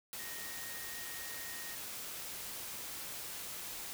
sine tone in noise, 1864.7 Hz, A#6, in tune, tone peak -49 dBFS, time 0.19-1.75 s, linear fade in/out 0 ms, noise white, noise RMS -44 dBFS, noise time 0.13-3.93 s, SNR -8 dB, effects none

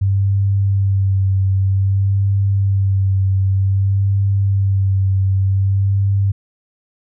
sine tone with vibrato, 97.5 Hz, G2, 9 cents flat, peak -12 dBFS, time 0.01-6.32 s, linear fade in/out 10 ms, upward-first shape sine, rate 0.53 Hz, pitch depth 25 cents each way, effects none

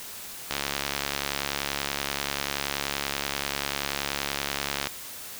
click train, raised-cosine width 0.2 ms, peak -9 dBFS, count 308, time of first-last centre 0.51-4.871 s, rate 70.4 Hz, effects white hiss -40 dBFS RMS until 5.39 s

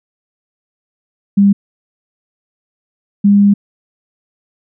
sine tone pair in turn, 200 / 202.1 Hz, G3 / G#3, +35 / -47 cents, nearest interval unison, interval 18 cents, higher second, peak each -5 dBFS, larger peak neither, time 1.37-1.53 / 3.24-3.54 s, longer second, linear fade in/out 10 ms, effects none

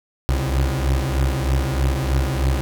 30% pulse beating tone pair, 65.2 / 68.4 Hz, C2 / C#2, -5 / -23 cents, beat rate 3.2 Hz, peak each -18 dBFS, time 0.29-2.61 s, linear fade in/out 0 ms, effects none

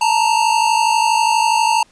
square tone pair together, 880 / 932.3 Hz, A5 / A#5, 0 / 0 cents, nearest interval minor second, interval 100 cents, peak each -16 dBFS, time 0.01-1.83 s, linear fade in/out 5 ms, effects pink hiss -53 dBFS RMS until 1.91 s + resampled to 22050 Hz

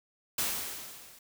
white noise with level ramp, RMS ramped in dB -29 to -55 dBFS, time 0.38-1.19 s, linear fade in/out 5 ms, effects none

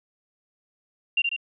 sine tone with echo, 2774 Hz, F7, 12 cents flat, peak -18 dBFS, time 1.17-1.22 s, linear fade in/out 5 ms, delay 72 ms, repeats 2, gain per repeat -4 dB, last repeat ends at 1.364 s, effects none

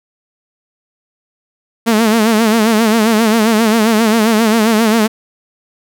sawtooth tone with vibrato, 221.6 Hz, A3, 13 cents sharp, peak -5 dBFS, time 1.86-5.08 s, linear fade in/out 20 ms, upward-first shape sine, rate 7.5 Hz, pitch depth 89 cents each way, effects none

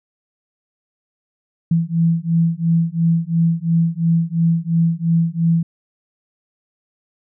sine beating tone pair, 164.9 / 167.8 Hz, E3 / E3, +1 / +31 cents, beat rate 2.9 Hz, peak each -17 dBFS, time 1.71-5.63 s, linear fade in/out 5 ms, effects none

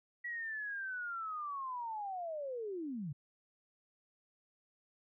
sine linear sweep, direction down, 1940 to 130 Hz, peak -38 dBFS, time 0.24-3.13 s, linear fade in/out 10 ms, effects none

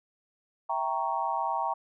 sine chord, E diminished seventh, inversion none, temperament equal, 659.3 / 784 / 932.3 / 1108.7 Hz, E5 / G5 / Bb5 / Db6, 0 / 0 / 0 / 0 cents, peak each -36 / -32 / -30 / -34 dBFS, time 0.69-1.74 s, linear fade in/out 10 ms, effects none

